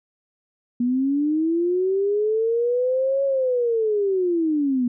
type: linear two-way sweep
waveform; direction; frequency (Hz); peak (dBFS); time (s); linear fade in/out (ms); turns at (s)
sine; up then down; 238.4 to 554.4 to 238.4; -18; 0.8-4.88; 5; 3.24
effects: none